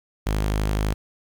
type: tone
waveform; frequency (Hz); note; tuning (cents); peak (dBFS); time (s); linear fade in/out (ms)
sawtooth; 51.9; G#1; 0; -17; 0.26-0.94; 10
effects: 9-bit